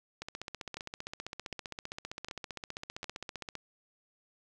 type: two click trains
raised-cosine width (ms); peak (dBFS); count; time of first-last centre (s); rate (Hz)
0.2; -22 / -23; 52 / 4; 0.22-3.553 / 0.77-3.043; 15.3 / 1.32
effects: none